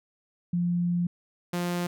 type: tone pair in turn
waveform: sine / sawtooth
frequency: 174.61 / 175.59 Hz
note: F3 / F3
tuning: 0 / +10 cents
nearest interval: unison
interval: 10 cents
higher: second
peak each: -23 dBFS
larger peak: neither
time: 0.53-1.07 / 1.53-1.87 s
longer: first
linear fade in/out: 5 ms
effects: none